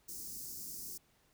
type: band-stop noise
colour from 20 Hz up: white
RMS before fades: -45 dBFS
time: 0.08-0.98 s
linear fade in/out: 10 ms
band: 400 to 4900 Hz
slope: 48 dB/octave
effects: pink hiss -71 dBFS RMS until 1.33 s